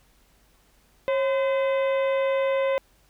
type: harmonic tone with a mistuned harmonic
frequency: 511 Hz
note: C5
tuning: 41 cents flat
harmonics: 1 / 2 / 3 / 4 / 5 / 6 / 7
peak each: -21 / -32 / -40 / -35 / -40 / -47 / -46 dBFS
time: 1.08-2.78 s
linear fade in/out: 0 ms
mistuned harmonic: 1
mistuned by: +99 cents
effects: added 47 Hz sine -62 dBFS peak until 3.09 s + pink hiss -62 dBFS RMS until 3.09 s